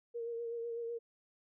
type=tone with vibrato; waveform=sine; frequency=466.2 Hz; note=A#4; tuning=in tune; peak=-37 dBFS; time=0.14-0.99 s; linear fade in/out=20 ms; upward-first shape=sine; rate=8 Hz; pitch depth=27 cents each way; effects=none